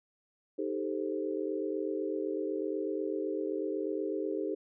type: chord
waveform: sine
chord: A half-diminished seventh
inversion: second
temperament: equal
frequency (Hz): 311.1 / 392 / 440 / 523.3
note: Eb4 / G4 / A4 / C5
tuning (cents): 0 / 0 / 0 / 0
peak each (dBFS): -36 / -35 / -37 / -40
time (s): 0.58-4.55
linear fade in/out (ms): 10
effects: none